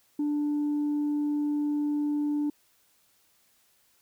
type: tone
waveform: sine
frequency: 294.3 Hz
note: D4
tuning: 4 cents sharp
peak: -23 dBFS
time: 0.19-2.5 s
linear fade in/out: 5 ms
effects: tanh soft clip ceiling -23 dBFS + white hiss -66 dBFS RMS until 4.01 s